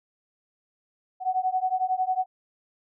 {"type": "beating tone pair", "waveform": "sine", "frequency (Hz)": [740, 751], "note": ["F#5", "F#5"], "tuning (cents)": [0, 26], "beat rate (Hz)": 11, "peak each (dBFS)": -26, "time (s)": [1.2, 2.26], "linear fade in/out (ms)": 50, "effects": []}